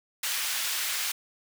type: high-pass noise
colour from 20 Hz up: pink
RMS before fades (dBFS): -30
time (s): 0.23-1.12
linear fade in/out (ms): 5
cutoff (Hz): 1900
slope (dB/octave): 12
effects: none